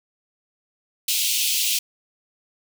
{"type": "high-pass noise", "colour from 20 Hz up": "pink", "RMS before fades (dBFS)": -22, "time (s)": [1.08, 1.79], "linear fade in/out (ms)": 5, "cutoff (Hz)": 2600, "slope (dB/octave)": 48, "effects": []}